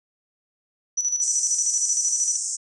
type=tone with tremolo; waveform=sine; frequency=5920 Hz; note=F#8; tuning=in tune; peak=-19 dBFS; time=0.97-2.37 s; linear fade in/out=10 ms; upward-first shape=square; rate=13 Hz; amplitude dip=60%
type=band-pass noise; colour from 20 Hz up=white; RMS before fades=-28 dBFS; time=1.21-2.57 s; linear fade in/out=20 ms; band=5500 to 8600 Hz; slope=96 dB/octave
effects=none